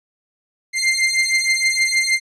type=beating tone pair; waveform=sawtooth; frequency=2093 / 2099.4 Hz; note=C7 / C7; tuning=0 / +5 cents; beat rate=6.4 Hz; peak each=-15 dBFS; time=0.73-2.2 s; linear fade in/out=50 ms; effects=resampled to 22050 Hz